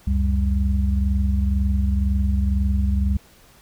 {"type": "tone cluster", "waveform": "sine", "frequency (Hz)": [68.3, 90.3, 198.5], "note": ["C#2", "F#2", "G3"], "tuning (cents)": [-25, -42, 22], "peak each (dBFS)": [-18, -26, -25], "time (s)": [0.07, 3.17], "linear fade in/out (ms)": 5, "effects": ["pink hiss -52 dBFS RMS until 3.61 s"]}